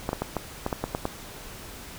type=clicks; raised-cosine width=1 ms; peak=-12 dBFS; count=9; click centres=0.091 / 0.131 / 0.22 / 0.367 / 0.664 / 0.728 / 0.84 / 0.949 / 1.054 s; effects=pink hiss -42 dBFS RMS until 1.98 s